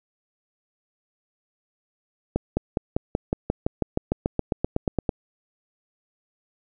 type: accelerating click train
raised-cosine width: 2 ms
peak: -8 dBFS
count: 19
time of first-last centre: 2.36-5.092 s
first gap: 210 ms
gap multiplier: 0.96
effects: none